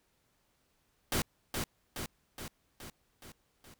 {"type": "noise with echo", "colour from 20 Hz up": "pink", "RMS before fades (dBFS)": -31, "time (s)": [1.12, 1.22], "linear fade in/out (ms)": 2, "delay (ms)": 420, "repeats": 6, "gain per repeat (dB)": -4, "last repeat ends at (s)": 3.74, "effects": ["pink hiss -74 dBFS RMS until 3.79 s"]}